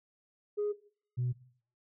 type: tone pair in turn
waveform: sine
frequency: 415.3 / 124.04 Hz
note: G#4 / B2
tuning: 0 / +8 cents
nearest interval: octave + major sixth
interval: 2092 cents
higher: first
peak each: -28 dBFS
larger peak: neither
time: 0.57-0.73 / 1.17-1.33 s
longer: neither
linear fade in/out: 20 ms
effects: noise-tail reverb RT60 0.5 s tail -17 dB re dry + tanh soft clip ceiling -26 dBFS